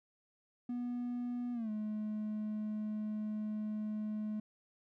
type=tone with pitch glide; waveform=triangle; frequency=243.6 to 213.3 Hz; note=B3 to G#3; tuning=-24 to +46 cents; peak=-33 dBFS; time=0.69-4.4 s; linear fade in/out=5 ms; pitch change=-230 cents; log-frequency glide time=1.53-1.7 s; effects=tanh soft clip ceiling -29 dBFS